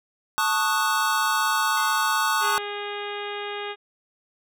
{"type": "chord", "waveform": "square", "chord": "D# half-diminished seventh", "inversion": "second", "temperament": "equal", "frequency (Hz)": [880, 1108.7, 1244.5, 1480], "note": ["A5", "C#6", "D#6", "F#6"], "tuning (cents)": [0, 0, 0, 0], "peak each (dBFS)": -27, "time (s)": [0.38, 2.58], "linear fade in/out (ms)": 0}
{"type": "tone with exponential decay", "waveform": "25% pulse", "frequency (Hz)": 1040, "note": "C6", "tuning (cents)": -11, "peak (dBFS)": -32, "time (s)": [1.77, 2.6], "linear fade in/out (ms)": 1, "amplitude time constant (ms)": 180}
{"type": "harmonic tone", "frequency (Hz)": 410.2, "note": "G#4", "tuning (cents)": -21, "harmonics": [1, 2, 3, 4, 5, 6, 7, 8, 9], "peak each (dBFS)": [-33, -36, -38, -39, -40, -41, -41, -42, -43], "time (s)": [2.4, 3.76], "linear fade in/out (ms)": 50}
{"effects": []}